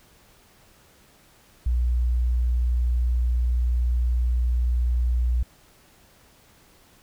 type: tone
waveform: sine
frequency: 60.5 Hz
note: B1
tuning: 35 cents flat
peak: -19 dBFS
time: 1.66-5.43 s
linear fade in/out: 5 ms
effects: pink hiss -56 dBFS RMS until 7.02 s